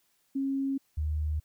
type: tone pair in turn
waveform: sine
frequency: 272 / 76.33 Hz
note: C#4 / D#2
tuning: -33 / -33 cents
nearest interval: octave + minor seventh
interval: 2200 cents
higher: first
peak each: -27 dBFS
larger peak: neither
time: 0.35-0.78 / 0.97-1.4 s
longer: neither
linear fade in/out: 10 ms
effects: white hiss -71 dBFS RMS until 1.44 s